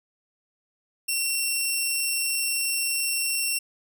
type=tone; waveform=10% pulse; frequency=2723 Hz; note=F7; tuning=44 cents flat; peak=-15 dBFS; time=1.08-3.59 s; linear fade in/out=10 ms; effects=none